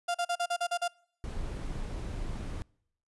35% pulse tone bursts, 698 Hz, F5, 1 cent flat, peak -26 dBFS, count 8, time 0.08-0.881 s, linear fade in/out 10 ms, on 66 ms, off 39 ms
brown noise, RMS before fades -36 dBFS, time 1.24-2.62 s, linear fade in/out 0 ms
effects noise-tail reverb RT60 0.7 s tail -26 dB re dry + resampled to 24000 Hz

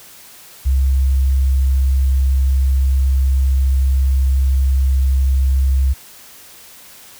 sine tone, 66.6 Hz, C2, 31 cents sharp, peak -11 dBFS, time 0.65-5.94 s, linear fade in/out 20 ms, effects white hiss -41 dBFS RMS until 7.19 s

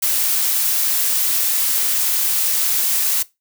blue noise, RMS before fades -18 dBFS, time 0.02-3.23 s, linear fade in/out 10 ms, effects noise-tail reverb RT60 0.2 s tail -19 dB re dry

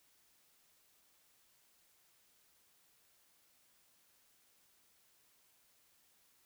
silence, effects white hiss -71 dBFS RMS until 6.45 s

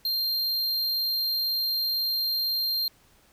square tone, 4186 Hz, C8, in tune, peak -25 dBFS, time 0.05-2.88 s, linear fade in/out 2 ms, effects pink hiss -60 dBFS RMS until 3.32 s

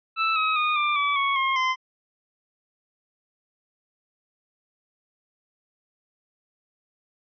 25% pulse tone with pitch steps, 1318.5 / 1273.6 / 1230.2 / 1188.3 / 1147.8 / 1108.7 / 1071 / 1034.5 Hz, E6 / D#6 / D#6 / D6 / D6 / C#6 / C6 / C6, 0 / +40 / -20 / +20 / -40 / 0 / +40 / -20 cents, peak -17 dBFS, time 0.16-1.76 s, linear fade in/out 50 ms, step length 200 ms, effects resampled to 11025 Hz

